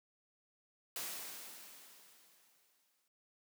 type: noise with exponential decay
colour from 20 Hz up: white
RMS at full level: -41 dBFS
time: 0.96-3.08 s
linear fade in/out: 1 ms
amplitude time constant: 460 ms
effects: noise-tail reverb RT60 0.6 s tail -26 dB re dry + high-pass 200 Hz 12 dB/octave